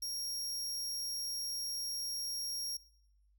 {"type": "tone", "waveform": "sawtooth", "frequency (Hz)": 5588, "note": "F8", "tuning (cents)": 0, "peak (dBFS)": -34, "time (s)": [0.02, 2.77], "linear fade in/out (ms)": 5, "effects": ["noise-tail reverb RT60 0.8 s tail -21 dB re dry", "added 50 Hz sine -66 dBFS peak until 3.38 s"]}